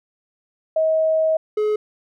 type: tone pair in turn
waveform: sine / triangle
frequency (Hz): 636 / 424.5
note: D#5 / G#4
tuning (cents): +38 / +38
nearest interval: perfect fifth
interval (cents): 700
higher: first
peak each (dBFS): -15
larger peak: neither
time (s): 0.76-1.37 / 1.57-1.76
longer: first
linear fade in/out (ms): 5
effects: none